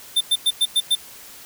square tone bursts, 3574 Hz, A7, 26 cents sharp, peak -15 dBFS, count 6, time 0.16-0.954 s, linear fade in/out 10 ms, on 49 ms, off 100 ms, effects white hiss -42 dBFS RMS until 1.45 s

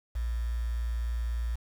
sine tone with quantisation, 58.27 Hz, A#1, in tune, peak -28 dBFS, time 0.15-1.56 s, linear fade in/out 10 ms, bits 8, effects none

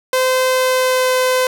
sawtooth tone with pitch glide, 515 to 511.1 Hz, C5 to C5, -28 to -41 cents, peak -9 dBFS, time 0.13-1.47 s, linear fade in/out 2 ms, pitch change -13 cents, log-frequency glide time 0.52-1.13 s, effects none

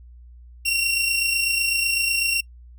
sawtooth tone pair together, 2717 / 2745 Hz, F7 / F7, -48 / -31 cents, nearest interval unison, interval 17 cents, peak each -24 / -17 dBFS, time 0.65-2.41 s, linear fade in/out 10 ms, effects noise-tail reverb RT60 0.1 s tail -24 dB re dry + added 60 Hz sine -42 dBFS peak until 2.78 s

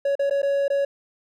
triangle tone with dropouts, 559 Hz, C#5, 14 cents sharp, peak -17 dBFS, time 0.05-0.85 s, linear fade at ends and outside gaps 5 ms, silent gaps 0.154-0.193 / 0.298-0.308 / 0.419-0.429 / 0.681-0.701 s, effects none

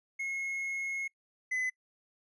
triangle tone pair in turn, 2168 / 2019 Hz, C#7 / B6, -39 / +38 cents, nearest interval minor second, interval 123 cents, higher first, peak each -31 / -28 dBFS, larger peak second, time 0.19-1.08 / 1.51-1.7 s, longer first, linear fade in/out 10 ms, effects noise-tail reverb RT60 0.1 s tail -24 dB re dry + resampled to 24000 Hz

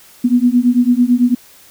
sine beating tone pair, 240.4 / 249.4 Hz, B3 / B3, -46 / +17 cents, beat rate 9 Hz, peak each -12 dBFS, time 0.24-1.35 s, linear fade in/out 10 ms, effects white hiss -44 dBFS RMS until 1.7 s

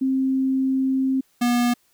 sine / square tone pair in turn, 264.7 / 241.8 Hz, C4 / B3, +20 / -36 cents, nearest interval major second, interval 156 cents, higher first, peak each -18 dBFS, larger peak neither, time 0.01-1.21 / 1.41-1.74 s, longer first, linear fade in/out 10 ms, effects white hiss -63 dBFS RMS until 1.93 s

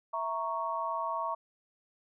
sine chord, A# diminished, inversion second, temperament equal, 659.3 / 932.3 / 1108.7 Hz, E5 / A#5 / C#6, 0 / 0 / 0 cents, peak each -37 / -35 / -34 dBFS, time 0.13-1.35 s, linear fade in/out 10 ms, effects none

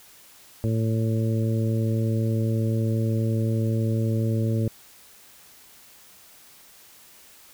harmonic tone, 112 Hz, A2, 31 cents sharp, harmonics 1 / 2 / 3 / 4 / 5, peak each -22 / -28 / -32 / -34 / -36 dBFS, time 0.64-4.68 s, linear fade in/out 0 ms, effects white hiss -51 dBFS RMS until 7.53 s

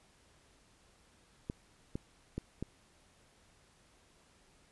clicks, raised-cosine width 3 ms, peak -24 dBFS, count 4, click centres 1.499 / 1.955 / 2.38 / 2.626 s, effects pink hiss -66 dBFS RMS until 4.71 s + resampled to 24000 Hz

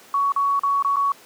sine tone with dropouts, 1120 Hz, C#6, 18 cents sharp, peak -17 dBFS, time 0.14-1.12 s, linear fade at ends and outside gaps 2 ms, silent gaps 0.321-0.362 / 0.594-0.634 / 0.825-0.847 / 0.96-0.967 s, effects pink hiss -47 dBFS RMS until 1.25 s + high-pass 300 Hz 12 dB/octave

